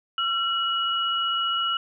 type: tone pair together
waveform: sine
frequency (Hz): 1357.7 / 2912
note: F6 / F#7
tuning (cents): -49 / -28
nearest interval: octave + minor second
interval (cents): 1321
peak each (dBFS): -25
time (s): 0.18-1.77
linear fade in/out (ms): 2
effects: none